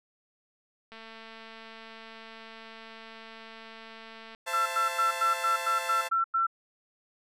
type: click train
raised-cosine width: 0.3 ms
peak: -31 dBFS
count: 769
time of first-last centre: 0.92-4.349 s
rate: 224 Hz
type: chord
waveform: 15% pulse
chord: A minor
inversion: first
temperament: equal with one note detuned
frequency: 523.3 / 674.3 / 880 Hz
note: C5 / E5 / A5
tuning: 0 / +39 / 0 cents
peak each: -31 / -31 / -29 dBFS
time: 4.46-6.09 s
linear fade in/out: 20 ms
type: tone bursts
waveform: sine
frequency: 1347 Hz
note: E6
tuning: 37 cents sharp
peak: -23 dBFS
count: 9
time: 4.53-6.468 s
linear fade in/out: 10 ms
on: 130 ms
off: 96 ms
effects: resampled to 32000 Hz